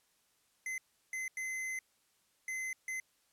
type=tone bursts at uneven times; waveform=square; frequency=2052 Hz; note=C7; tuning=34 cents flat; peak=-37 dBFS; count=5; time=0.66-0.78 / 1.13-1.28 / 1.37-1.79 / 2.48-2.73 / 2.88-3 s; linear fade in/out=2 ms; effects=white hiss -73 dBFS RMS until 3.32 s + low-pass 12000 Hz 12 dB/octave